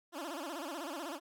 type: tone with vibrato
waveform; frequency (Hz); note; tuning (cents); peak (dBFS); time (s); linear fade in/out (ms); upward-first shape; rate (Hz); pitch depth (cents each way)
15% pulse; 311.1; D#4; 0; -33; 0.12-1.2; 50; sine; 16; 220
effects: none